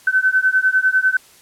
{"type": "beating tone pair", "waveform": "sine", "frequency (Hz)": [1518, 1528], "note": ["F#6", "G6"], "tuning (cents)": [44, -45], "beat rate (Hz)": 10, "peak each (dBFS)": -16, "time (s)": [0.07, 1.17], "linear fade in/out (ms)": 5, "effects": ["white hiss -48 dBFS RMS until 1.41 s", "low-pass 12000 Hz 12 dB/octave"]}